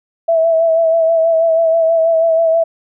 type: tone with vibrato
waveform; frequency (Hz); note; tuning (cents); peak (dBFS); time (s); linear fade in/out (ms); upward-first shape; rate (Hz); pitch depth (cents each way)
sine; 656; E5; -9; -9; 0.28-2.64; 10; sine; 6.2; 32
effects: none